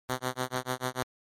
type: tone with tremolo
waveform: 5% pulse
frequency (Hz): 127.7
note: C3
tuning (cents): -42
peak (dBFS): -16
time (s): 0.09-1.03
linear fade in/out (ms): 2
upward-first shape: sine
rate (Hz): 6.8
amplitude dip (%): 100
effects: MP3 64 kbps